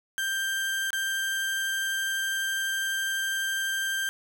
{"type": "tone with dropouts", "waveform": "35% pulse", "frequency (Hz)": 1578, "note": "G6", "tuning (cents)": 11, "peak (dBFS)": -25, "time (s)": [0.18, 4.09], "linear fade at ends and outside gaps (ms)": 0, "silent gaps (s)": [0.905, 0.931], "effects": []}